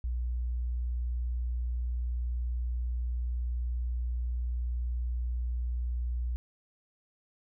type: tone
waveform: sine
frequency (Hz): 60.4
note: B1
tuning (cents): -38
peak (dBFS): -29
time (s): 0.04-6.36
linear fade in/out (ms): 0
effects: none